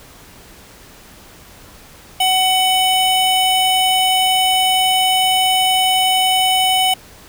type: tone pair together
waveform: square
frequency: 748.2 / 2993 Hz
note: F#5 / F#7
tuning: +19 / +19 cents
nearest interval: 2 octaves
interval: 2400 cents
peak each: -16 dBFS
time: 2.2-6.94 s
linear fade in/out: 5 ms
effects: pink hiss -42 dBFS RMS until 7.28 s